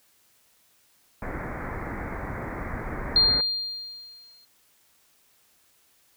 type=low-pass noise; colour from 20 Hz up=pink; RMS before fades=-33 dBFS; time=1.22-3.41 s; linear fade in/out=2 ms; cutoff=2200 Hz; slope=96 dB/octave
type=tone with exponential decay; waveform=sine; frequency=4200 Hz; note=C8; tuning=6 cents sharp; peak=-14 dBFS; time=3.16-4.45 s; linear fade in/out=2 ms; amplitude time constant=280 ms
effects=white hiss -63 dBFS RMS until 6.16 s